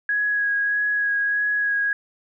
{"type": "tone with vibrato", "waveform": "sine", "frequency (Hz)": 1661.2, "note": "G#6", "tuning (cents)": 0, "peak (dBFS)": -19, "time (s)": [0.09, 1.93], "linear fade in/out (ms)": 2, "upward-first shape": "sine", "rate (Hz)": 1.6, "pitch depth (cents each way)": 15, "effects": []}